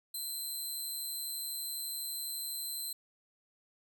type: tone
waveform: 10% pulse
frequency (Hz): 4086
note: C8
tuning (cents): -42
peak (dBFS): -30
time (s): 0.14-2.93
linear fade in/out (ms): 5
effects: none